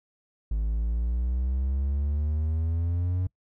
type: exponential sweep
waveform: triangle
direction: up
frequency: 52.3 to 92.5 Hz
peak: -22 dBFS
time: 0.51-3.27 s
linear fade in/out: 5 ms
effects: noise-tail reverb RT60 0.1 s tail -24 dB re dry